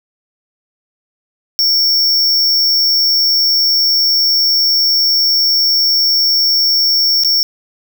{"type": "tone with dropouts", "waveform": "square", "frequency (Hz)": 5470, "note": "F8", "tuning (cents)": -37, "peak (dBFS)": -10, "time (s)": [1.59, 7.43], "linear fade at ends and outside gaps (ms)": 0, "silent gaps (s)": [7.236, 7.247], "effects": []}